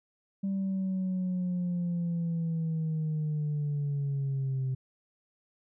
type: linear sweep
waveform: sine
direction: down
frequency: 196 to 130 Hz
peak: -26 dBFS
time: 0.43-4.75 s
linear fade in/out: 10 ms
effects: tanh soft clip ceiling -26 dBFS